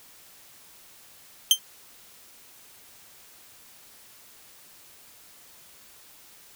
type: tone with exponential decay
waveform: sawtooth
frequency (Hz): 3136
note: G7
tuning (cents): 0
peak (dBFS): -7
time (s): 1.51-1.59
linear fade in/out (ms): 1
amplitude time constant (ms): 17
effects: white hiss -52 dBFS RMS until 6.55 s